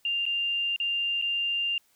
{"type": "tone with dropouts", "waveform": "sine", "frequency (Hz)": 2794, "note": "F7", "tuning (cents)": 0, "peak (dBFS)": -25, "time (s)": [0.05, 1.78], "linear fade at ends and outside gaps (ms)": 2, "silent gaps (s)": [[0.255, 0.263], [0.762, 0.8], [1.215, 1.222]], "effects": ["white hiss -66 dBFS RMS until 1.95 s"]}